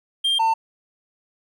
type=tone pair in turn; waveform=triangle; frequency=3191 / 899.1 Hz; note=G7 / A5; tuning=+30 / +37 cents; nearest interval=octave + minor seventh; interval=2193 cents; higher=first; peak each=-16 / -14 dBFS; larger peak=second; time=0.24-0.39 / 0.39-0.54 s; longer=neither; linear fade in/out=10 ms; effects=none